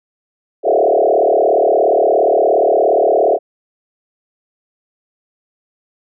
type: tone with frequency modulation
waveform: sine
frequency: 549 Hz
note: C#5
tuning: 17 cents flat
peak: -9 dBFS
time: 0.63-3.39 s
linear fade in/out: 50 ms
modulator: 37.1 Hz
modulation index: 4.5
effects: none